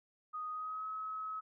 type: tone with pitch glide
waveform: sine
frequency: 1244.5 to 1282.4 Hz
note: D#6 to E6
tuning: 0 to -48 cents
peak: -38 dBFS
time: 0.33-1.41 s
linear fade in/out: 20 ms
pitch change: +52 cents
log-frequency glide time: 0.51-0.86 s
effects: none